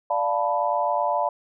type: chord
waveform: sine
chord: B half-diminished seventh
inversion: first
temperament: equal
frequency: 587.3 / 698.5 / 880 / 987.8 Hz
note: D5 / F5 / A5 / B5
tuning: 0 / 0 / 0 / 0 cents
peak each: -26 dBFS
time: 0.1-1.29 s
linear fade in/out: 5 ms
effects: none